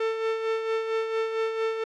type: tone with tremolo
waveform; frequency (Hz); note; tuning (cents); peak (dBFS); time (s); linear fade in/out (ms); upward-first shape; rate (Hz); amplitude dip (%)
45% pulse; 446.6; A4; +26; -23; 0-1.84; 5; sine; 4.4; 50
effects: low-pass 3000 Hz 12 dB/octave